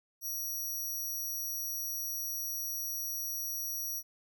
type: tone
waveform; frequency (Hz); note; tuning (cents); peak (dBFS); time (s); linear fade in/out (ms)
10% pulse; 5770; F#8; -44; -29; 0.21-4.03; 50
effects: none